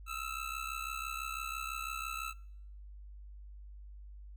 25% pulse ring-modulated tone, 1318.5 Hz, E6, in tune, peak -31 dBFS, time 0.06-2.34 s, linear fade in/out 50 ms, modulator 33 Hz, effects noise-tail reverb RT60 0.8 s tail -24 dB re dry + added 50 Hz sine -47 dBFS peak until 4.36 s

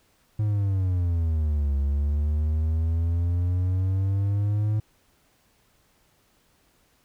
triangle exponential two-way sweep, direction down then up, 107.9 to 69.3 to 107.9 Hz, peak -19 dBFS, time 0.39-4.8 s, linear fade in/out 5 ms, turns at 1.76 s, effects pink hiss -64 dBFS RMS until 7.04 s

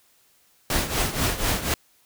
pink noise with tremolo, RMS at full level -21 dBFS, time 0.7-1.74 s, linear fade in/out 2 ms, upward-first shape triangle, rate 4.1 Hz, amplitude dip 80%, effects white hiss -61 dBFS RMS until 2.05 s

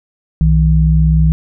sine tone pair together, 62.7 / 158.43 Hz, B1 / D#3, +27 / +32 cents, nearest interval octave + major third, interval 1605 cents, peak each -10 / -10 dBFS, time 0.41-1.32 s, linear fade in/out 0 ms, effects none

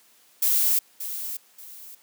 violet noise with echo, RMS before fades -21 dBFS, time 0.42-0.79 s, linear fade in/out 5 ms, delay 580 ms, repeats 2, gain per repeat -11 dB, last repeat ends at 1.95 s, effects white hiss -58 dBFS RMS until 2.02 s + high-pass 200 Hz 12 dB/octave

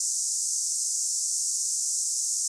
white band-pass noise, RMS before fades -28 dBFS, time 0-2.48 s, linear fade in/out 5 ms, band 5700 to 8500 Hz, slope 48 dB/octave, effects none

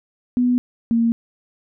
sine tone pair in turn, 246.9 / 231.1 Hz, B3 / A#3, 0 / -15 cents, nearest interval minor second, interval 115 cents, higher first, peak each -14 dBFS, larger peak neither, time 0.37-0.58 / 0.91-1.12 s, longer neither, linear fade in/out 0 ms, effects none

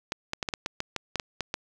clicks, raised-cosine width 0.2 ms, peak -12 dBFS, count 12, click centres 0.121 / 0.334 / 0.428 / 0.488 / 0.538 / 0.661 / 0.804 / 0.963 / 1.157 / 1.198 / 1.407 / 1.541 s, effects none

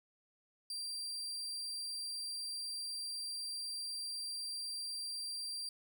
35% pulse tone, 4719 Hz, D8, 7 cents sharp, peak -38 dBFS, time 0.7-5.69 s, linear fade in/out 2 ms, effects none

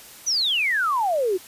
sine exponential sweep, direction down, 6190 to 349.2 Hz, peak -19 dBFS, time 0.26-1.38 s, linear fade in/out 20 ms, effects white hiss -44 dBFS RMS until 1.47 s + resampled to 32000 Hz

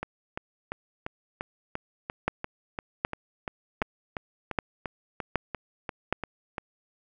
two click trains, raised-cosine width 0.5 ms, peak -17 / -9 dBFS, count 20 / 6, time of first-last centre 0.03-6.582 / 2.28-6.126 s, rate 2.9 / 1.3 Hz, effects none

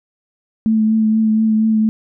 sine tone with vibrato, 219.1 Hz, A3, 7 cents flat, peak -11 dBFS, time 0.66-1.89 s, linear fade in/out 0 ms, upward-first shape triangle, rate 4.2 Hz, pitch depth 23 cents each way, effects none

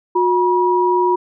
sine tone pair together, 361.3 / 964 Hz, F#4 / B5, -41 / -42 cents, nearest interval octave + perfect fourth, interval 1699 cents, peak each -15 dBFS, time 0.15-1.16 s, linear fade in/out 10 ms, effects none

